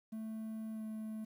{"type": "tone with pitch glide", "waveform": "triangle", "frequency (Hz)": [220, 217.9], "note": ["A3", "A3"], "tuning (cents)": [0, -17], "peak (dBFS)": -38, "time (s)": [0.12, 1.25], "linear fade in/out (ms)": 10, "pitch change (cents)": -17, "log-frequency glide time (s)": [0.73, 0.83], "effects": ["11-bit"]}